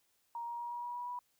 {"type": "tone with pitch steps", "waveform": "sine", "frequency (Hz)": [939, 945.5, 952.1, 958.7, 965.4, 972.1, 978.9], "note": ["A#5", "A#5", "A#5", "A#5", "B5", "B5", "B5"], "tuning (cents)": [12, 24, 36, 48, -40, -28, -16], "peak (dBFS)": -38, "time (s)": [0.35, 1.19], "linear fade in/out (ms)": 2, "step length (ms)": 120, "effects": ["white hiss -75 dBFS RMS until 1.39 s"]}